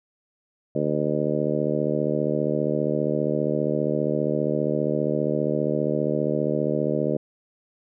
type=harmonic tone; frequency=75 Hz; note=D2; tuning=37 cents sharp; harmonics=2 / 3 / 4 / 5 / 6 / 7 / 8; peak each=-29 / -29 / -29 / -29 / -29 / -29 / -29 dBFS; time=0.75-7.17 s; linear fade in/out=5 ms; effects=none